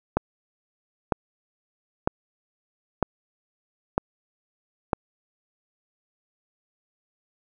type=click train; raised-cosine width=1 ms; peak=-6 dBFS; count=6; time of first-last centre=0.17-4.932 s; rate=1.05 Hz; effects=none